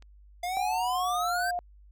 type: click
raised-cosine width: 0.2 ms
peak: -36 dBFS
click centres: 0.024 s
type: exponential sweep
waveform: square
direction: up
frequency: 695 to 1600 Hz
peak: -30 dBFS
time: 0.43-1.51 s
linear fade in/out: 5 ms
type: tone with pitch glide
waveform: sine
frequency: 737 to 709.4 Hz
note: F#5 to F5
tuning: -7 to +27 cents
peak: -28 dBFS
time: 0.57-1.59 s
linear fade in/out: 0 ms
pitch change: -66 cents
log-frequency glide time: 0.9-1.25 s
effects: added 50 Hz sine -51 dBFS peak until 1.91 s